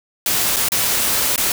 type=noise with dropouts; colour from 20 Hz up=white; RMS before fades=-18 dBFS; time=0.26-1.52 s; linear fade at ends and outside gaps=2 ms; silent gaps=0.562-0.566 / 0.687-0.719 / 1.361-1.378 s; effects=none